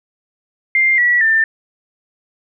sine tone with pitch steps, 2102 / 1938.7 / 1788.1 Hz, C7 / B6 / A6, +7 / -33 / +27 cents, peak -10 dBFS, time 0.75-1.44 s, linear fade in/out 2 ms, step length 230 ms, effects none

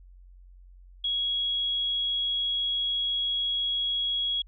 sine tone, 3322 Hz, G#7, in tune, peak -25 dBFS, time 1.04-4.42 s, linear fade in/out 5 ms, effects added 45 Hz sine -48 dBFS peak until 4.47 s

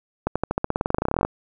accelerating click train, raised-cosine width 1 ms, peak -7 dBFS, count 23, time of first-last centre 0.27-1.25 s, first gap 86 ms, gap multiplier 0.93, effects none

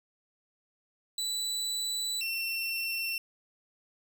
30% pulse tone pair in turn, 3965 / 2707 Hz, B7 / E7, +6 / +45 cents, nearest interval perfect fifth, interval 661 cents, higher first, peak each -28 dBFS, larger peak neither, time 1.18-2.21 / 2.21-3.18 s, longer first, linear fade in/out 2 ms, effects none

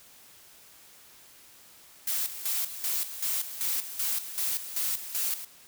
blue noise with tremolo, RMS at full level -29 dBFS, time 2.07-5.45 s, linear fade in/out 5 ms, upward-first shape square, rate 2.6 Hz, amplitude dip 70%, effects white hiss -54 dBFS RMS until 5.67 s

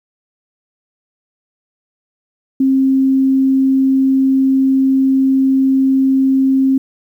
sine tone, 266.7 Hz, C4, 33 cents sharp, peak -9 dBFS, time 2.6-6.78 s, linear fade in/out 5 ms, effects 8-bit

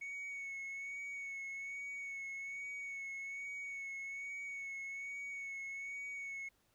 sine tone with vibrato, 2217 Hz, C#7, in tune, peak -39 dBFS, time 0.01-6.49 s, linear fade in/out 10 ms, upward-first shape sine, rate 1.2 Hz, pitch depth 27 cents each way, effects tanh soft clip ceiling -41 dBFS + pink hiss -75 dBFS RMS until 6.74 s

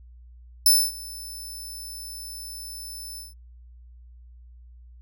15% pulse tone with ADSR envelope, 5280 Hz, E8, 2 cents sharp, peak -7 dBFS, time 0.66-3.34 s, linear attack 3 ms, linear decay 250 ms, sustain -23 dB, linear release 160 ms, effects added 60 Hz sine -45 dBFS peak until 5.01 s

